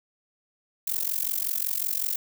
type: noise with amplitude modulation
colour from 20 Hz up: violet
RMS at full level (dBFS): -24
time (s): 0.87-2.16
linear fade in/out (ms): 5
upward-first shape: sine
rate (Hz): 45.4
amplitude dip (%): 95
effects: none